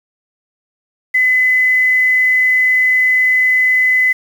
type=tone with quantisation; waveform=sine; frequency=2018 Hz; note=B6; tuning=37 cents sharp; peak=-9 dBFS; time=1.14-4.13 s; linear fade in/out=10 ms; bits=6; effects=none